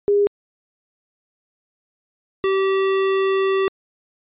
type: tone pair in turn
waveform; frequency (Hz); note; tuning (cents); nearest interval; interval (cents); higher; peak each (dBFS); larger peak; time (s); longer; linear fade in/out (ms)
sine / square; 407.1 / 386.4; G#4 / G4; -35 / -25; minor second; 90; first; -13 / -17; first; 0.08-0.27 / 2.44-3.68; second; 0
effects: resampled to 8000 Hz